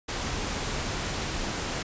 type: noise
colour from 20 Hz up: pink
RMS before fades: -31 dBFS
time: 0.08-1.83 s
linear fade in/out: 10 ms
effects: resampled to 16000 Hz